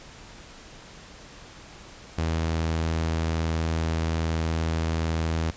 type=tone; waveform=sawtooth; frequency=81.2 Hz; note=E2; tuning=26 cents flat; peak=-20 dBFS; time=2.18-5.51 s; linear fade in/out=5 ms; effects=pink hiss -46 dBFS RMS until 5.56 s + resampled to 16000 Hz